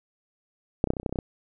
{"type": "clicks", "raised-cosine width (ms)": 2, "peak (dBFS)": [-6, -16, -7, -23, -19, -17, -30, -10, -25, -16, -18, -13], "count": 12, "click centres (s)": [0.841, 0.873, 0.904, 0.936, 0.968, 0.999, 1.031, 1.062, 1.094, 1.126, 1.158, 1.188], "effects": []}